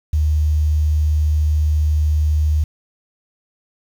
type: tone with quantisation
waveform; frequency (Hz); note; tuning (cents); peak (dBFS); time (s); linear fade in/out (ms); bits
sine; 76.2; D#2; -36; -13; 0.13-2.64; 5; 7
effects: none